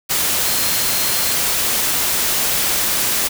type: tone in noise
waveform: sine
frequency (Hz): 4183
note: C8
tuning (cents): -1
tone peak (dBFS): -28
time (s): 0.45-1.35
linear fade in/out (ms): 20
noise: white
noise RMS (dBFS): -18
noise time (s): 0.09-3.29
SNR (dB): -13
effects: none